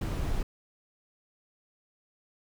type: noise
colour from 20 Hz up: brown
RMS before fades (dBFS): -30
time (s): 0.01-0.43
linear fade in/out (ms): 5
effects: none